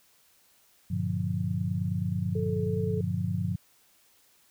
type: chord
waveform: sine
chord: G minor seventh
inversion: none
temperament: just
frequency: 98 / 117.6 / 147 / 176.4 Hz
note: G2 / Bb2 / D3 / F3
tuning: 0 / +16 / +2 / +18 cents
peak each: -31 / -34 / -34 / -31 dBFS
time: 0.9-3.56 s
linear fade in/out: 10 ms
type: tone with vibrato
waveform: sine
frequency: 436 Hz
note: A4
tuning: 16 cents flat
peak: -31 dBFS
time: 2.35-3.01 s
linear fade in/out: 5 ms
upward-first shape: triangle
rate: 2.8 Hz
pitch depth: 18 cents each way
effects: white hiss -63 dBFS RMS until 4.5 s